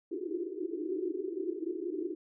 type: band-pass noise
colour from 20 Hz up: white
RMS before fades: -36 dBFS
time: 0.11-2.15 s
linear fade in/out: 5 ms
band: 310 to 400 Hz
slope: 96 dB/octave
effects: none